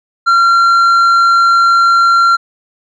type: tone with tanh clipping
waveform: triangle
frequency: 1373 Hz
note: F6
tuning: 30 cents flat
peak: -7 dBFS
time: 0.26-2.37 s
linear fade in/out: 20 ms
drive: 10 dB
effects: none